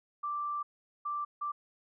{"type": "tone bursts at uneven times", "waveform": "sine", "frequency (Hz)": 1174.7, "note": "D6", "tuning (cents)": 0, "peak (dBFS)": -32, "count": 3, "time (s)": [[0.23, 0.63], [1.05, 1.25], [1.41, 1.52]], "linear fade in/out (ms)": 10, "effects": []}